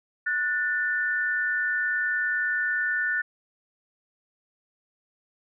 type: tone pair together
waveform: sine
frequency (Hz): 1470 / 1780.6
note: F#6 / A6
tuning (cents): -12 / +20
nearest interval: minor third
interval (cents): 332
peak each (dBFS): -26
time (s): 0.26-3.22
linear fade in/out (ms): 10
effects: none